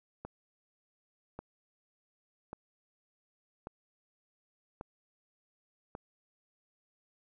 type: click train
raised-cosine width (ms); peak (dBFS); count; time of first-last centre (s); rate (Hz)
1; -27; 6; 0.25-5.951; 0.877
effects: none

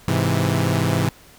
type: chord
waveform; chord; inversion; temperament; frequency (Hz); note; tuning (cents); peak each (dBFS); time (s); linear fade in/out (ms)
sawtooth; Ab augmented; none; equal; 103.83 / 130.81 / 164.81; Ab2 / C3 / E3; 0 / 0 / 0; -18; 0.08-1.09; 0
effects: pink hiss -48 dBFS RMS until 1.38 s

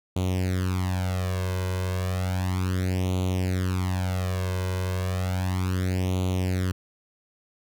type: tone with flanger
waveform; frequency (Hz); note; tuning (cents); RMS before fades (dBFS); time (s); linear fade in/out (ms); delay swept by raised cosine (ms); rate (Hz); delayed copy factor
sawtooth; 92.3; F#2; -4; -26; 0.16-6.72; 5; 0.29 to 1.99; 0.33; +0.85
effects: none

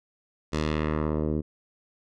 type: tone with low-pass filter sweep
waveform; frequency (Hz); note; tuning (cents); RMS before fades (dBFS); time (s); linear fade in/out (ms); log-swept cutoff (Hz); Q
10% pulse; 77; D#2; -17; -27; 0.52-1.42; 20; 6700 to 320; 1.1
effects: none

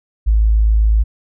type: tone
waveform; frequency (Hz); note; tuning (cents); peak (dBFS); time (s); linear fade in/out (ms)
sine; 53.9; A1; -35; -9; 0.26-1.04; 20
effects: none

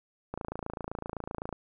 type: click train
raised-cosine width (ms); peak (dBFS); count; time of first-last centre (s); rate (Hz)
1; -21; 34; 0.34-1.527; 27.8
effects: none

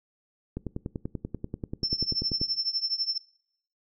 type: click train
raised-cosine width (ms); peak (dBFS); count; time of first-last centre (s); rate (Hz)
3; -19; 20; 0.57-2.415; 10.3
type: tone with tremolo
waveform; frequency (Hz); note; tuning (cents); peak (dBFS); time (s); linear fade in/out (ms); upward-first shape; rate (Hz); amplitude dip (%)
sine; 5350; E8; +25; -22; 1.83-3.18; 5; triangle; 12; 100
effects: noise-tail reverb RT60 0.7 s tail -21 dB re dry

